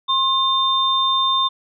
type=tone pair together; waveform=sine; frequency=1064 / 3600 Hz; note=C6 / A7; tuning=+29 / +39 cents; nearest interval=octave + major sixth; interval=2110 cents; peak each=-18 dBFS; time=0.08-1.49 s; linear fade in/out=20 ms; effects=none